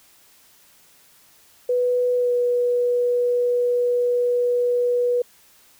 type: tone with pitch glide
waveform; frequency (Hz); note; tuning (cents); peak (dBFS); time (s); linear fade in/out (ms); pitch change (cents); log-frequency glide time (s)
sine; 493.9 to 487.7; B4 to B4; 0 to -22; -17; 1.69-5.22; 5; -22; 2.16-2.32
effects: white hiss -54 dBFS RMS until 5.79 s